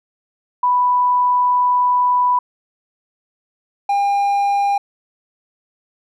sine / triangle tone pair in turn, 989 / 803.9 Hz, B5 / G5, +2 / +43 cents, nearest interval major third, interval 359 cents, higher first, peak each -12 dBFS, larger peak neither, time 0.63-2.39 / 3.89-4.78 s, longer first, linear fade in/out 5 ms, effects none

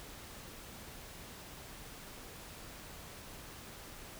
silence, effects pink hiss -50 dBFS RMS until 4.19 s

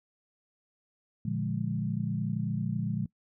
sine chord, Bb dominant seventh, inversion none, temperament equal, 116.54 / 146.83 / 174.61 / 207.7 Hz, Bb2 / D3 / F3 / Ab3, 0 / 0 / 0 / 0 cents, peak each -34 dBFS, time 1.25-3.06 s, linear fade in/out 5 ms, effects noise-tail reverb RT60 0.1 s tail -22 dB re dry

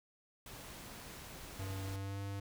pink noise, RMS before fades -50 dBFS, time 0.46-1.96 s, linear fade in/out 2 ms
square tone with pitch glide, 96.4 to 99.4 Hz, G2 to G2, -28 to +25 cents, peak -40 dBFS, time 1.59-2.4 s, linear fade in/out 5 ms, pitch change +53 cents, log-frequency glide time 1.84-2.2 s
effects none

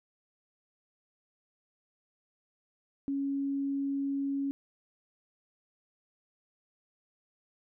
sine tone, 277.2 Hz, C#4, in tune, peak -29 dBFS, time 3.08-4.51 s, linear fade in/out 0 ms, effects none

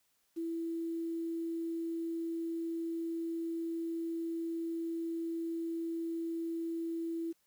sine tone with quantisation, 331.7 Hz, E4, 11 cents sharp, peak -34 dBFS, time 0.36-7.33 s, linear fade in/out 20 ms, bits 10, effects white hiss -75 dBFS RMS until 7.46 s

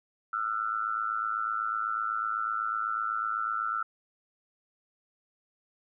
sine tone with amplitude modulation, 1343 Hz, E6, 32 cents sharp, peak -24 dBFS, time 0.33-3.83 s, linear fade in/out 5 ms, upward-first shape sine, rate 108 Hz, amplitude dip 90%, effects none

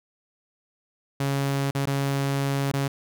sawtooth tone with dropouts, 138.59 Hz, C#3, in tune, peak -19 dBFS, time 1.2-2.88 s, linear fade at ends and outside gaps 5 ms, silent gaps 1.71-1.749 / 1.857-1.871 / 2.718-2.736 s, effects none

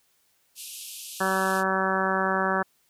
white band-pass noise, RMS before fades -40 dBFS, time 0.55-1.64 s, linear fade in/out 50 ms, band 2500 to 13000 Hz, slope 96 dB/octave
harmonic tone, 190.3 Hz, F#3, 49 cents sharp, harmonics 1 / 2 / 3 / 4 / 5 / 6 / 7 / 8 / 9, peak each -31 / -31 / -31 / -31 / -31 / -31 / -31 / -31 / -31 dBFS, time 1.2-2.63 s, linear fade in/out 10 ms
effects white hiss -67 dBFS RMS until 2.89 s

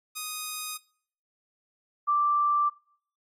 5% pulse / sine tone pair in turn, 1244.5 / 1174.2 Hz, D#6 / D6, 0 / -1 cents, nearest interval minor second, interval 101 cents, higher first, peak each -21 dBFS, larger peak neither, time 0.15-0.78 / 2.07-2.7 s, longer neither, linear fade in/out 20 ms, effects noise-tail reverb RT60 0.6 s tail -24 dB re dry + AAC 48 kbps

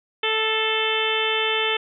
harmonic tone with a mistuned harmonic, 440 Hz, A4, in tune, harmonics 1 / 2 / 3 / 4 / 5 / 6 / 7 / 8, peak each -26 / -30 / -30 / -30 / -29 / -27 / -26 / -29 dBFS, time 0.23-1.77 s, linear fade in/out 5 ms, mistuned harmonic 5, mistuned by -26 cents, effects none

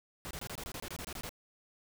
pink noise bursts, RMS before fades -42 dBFS, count 13, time 0.25-1.292 s, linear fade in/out 0 ms, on 58 ms, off 24 ms, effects none

